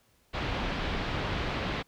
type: low-pass noise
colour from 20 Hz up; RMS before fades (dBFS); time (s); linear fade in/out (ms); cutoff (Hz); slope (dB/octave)
pink; -32; 0.33-1.83; 20; 3800; 24
effects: pink hiss -67 dBFS RMS until 1.87 s